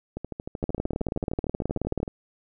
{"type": "two click trains", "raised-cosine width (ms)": 2, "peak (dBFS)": [-13, -19], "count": [27, 26], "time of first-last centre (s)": [[0.64, 2.03], [0.17, 2.078]], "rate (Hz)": [18.7, 13.1], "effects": []}